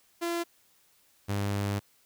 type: tone pair in turn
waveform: sawtooth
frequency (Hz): 341 / 100.83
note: F4 / G2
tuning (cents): -41 / +49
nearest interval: octave + major sixth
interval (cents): 2110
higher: first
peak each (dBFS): -25 / -24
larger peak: second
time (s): 0.21-0.44 / 1.28-1.8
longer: second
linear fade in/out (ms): 20
effects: white hiss -65 dBFS RMS until 2.05 s